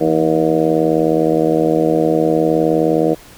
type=harmonic tone with a mistuned harmonic; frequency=79.5 Hz; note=D#2; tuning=38 cents sharp; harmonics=2 / 3 / 4 / 5 / 6 / 7 / 8 / 9; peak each=-22 / -26 / -16 / -24 / -16 / -22 / -22 / -24 dBFS; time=0-3.15 s; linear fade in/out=20 ms; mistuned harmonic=2; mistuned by=+68 cents; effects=pink hiss -41 dBFS RMS until 3.37 s